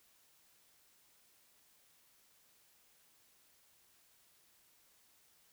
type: silence
effects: white hiss -69 dBFS RMS until 5.52 s